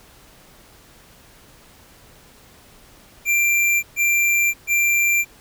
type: tone bursts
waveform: square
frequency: 2367 Hz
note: D7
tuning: 13 cents sharp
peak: -16 dBFS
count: 3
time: 3.25-5.25 s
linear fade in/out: 50 ms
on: 580 ms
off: 130 ms
effects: pink hiss -49 dBFS RMS until 5.4 s